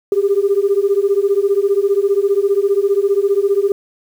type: beating tone pair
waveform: sine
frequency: 392 / 407 Hz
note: G4 / G#4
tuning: 0 / -35 cents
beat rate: 15 Hz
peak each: -14 dBFS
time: 0.12-3.72 s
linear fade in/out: 2 ms
effects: tanh soft clip ceiling -5 dBFS + 7-bit